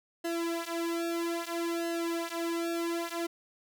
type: tone with flanger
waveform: sawtooth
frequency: 337.1 Hz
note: E4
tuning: 39 cents sharp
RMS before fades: -33 dBFS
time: 0.24-3.27 s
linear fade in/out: 10 ms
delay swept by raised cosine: 0.85 to 4.95 ms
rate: 0.61 Hz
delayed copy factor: -0.95
effects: none